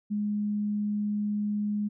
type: tone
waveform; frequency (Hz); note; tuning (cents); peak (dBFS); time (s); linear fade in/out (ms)
sine; 208; G#3; +3; -26; 0.1-1.89; 20
effects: none